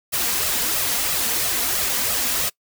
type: noise with flanger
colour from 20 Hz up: white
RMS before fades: -22 dBFS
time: 0.12-2.5 s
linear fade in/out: 20 ms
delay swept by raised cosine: 1.5 to 4.3 ms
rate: 3 Hz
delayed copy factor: +0.7
effects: noise-tail reverb RT60 0.1 s tail -23 dB re dry